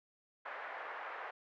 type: band-pass noise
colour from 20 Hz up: white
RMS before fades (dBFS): -45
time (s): 0.45-1.31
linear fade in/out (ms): 10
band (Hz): 510 to 1800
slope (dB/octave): 24
effects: none